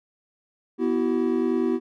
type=chord; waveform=triangle; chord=B suspended fourth; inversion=none; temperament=equal with one note detuned; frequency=246.9 / 329.6 / 379.5 Hz; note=B3 / E4 / F#4; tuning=0 / 0 / +44 cents; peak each=-23 dBFS; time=0.78-1.8 s; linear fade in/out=50 ms; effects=none